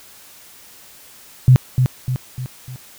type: tone with echo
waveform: sine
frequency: 127.7 Hz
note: C3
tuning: 42 cents flat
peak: -5 dBFS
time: 1.48-1.56 s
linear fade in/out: 0 ms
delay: 300 ms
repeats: 4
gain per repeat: -6 dB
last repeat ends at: 2.76 s
effects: white hiss -44 dBFS RMS until 2.98 s